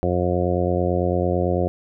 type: harmonic tone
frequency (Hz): 89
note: F2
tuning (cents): +33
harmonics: 1 / 2 / 3 / 4 / 5 / 6 / 7 / 8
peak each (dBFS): -24 / -26 / -30 / -25 / -28 / -25 / -30 / -29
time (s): 0.03-1.68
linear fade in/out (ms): 0
effects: none